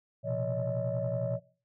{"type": "tone cluster", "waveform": "sine", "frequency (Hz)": [119.3, 130.2, 170.9, 566, 631], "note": ["A#2", "C3", "F3", "C#5", "D#5"], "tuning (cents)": [41, -8, -37, 36, 24], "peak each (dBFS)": [-34, -37, -38, -32, -36], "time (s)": [0.23, 1.4], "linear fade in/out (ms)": 50, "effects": ["noise-tail reverb RT60 0.4 s tail -20 dB re dry", "tanh soft clip ceiling -22 dBFS"]}